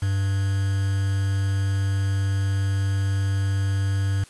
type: tone with quantisation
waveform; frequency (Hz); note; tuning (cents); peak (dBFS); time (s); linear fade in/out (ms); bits
triangle; 98; G2; 0; -18; 0.02-4.24; 5; 6
effects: white hiss -50 dBFS RMS until 4.29 s + resampled to 24000 Hz